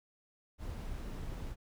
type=noise; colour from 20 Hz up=brown; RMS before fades=-41 dBFS; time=0.58-1.56 s; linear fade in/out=50 ms; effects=none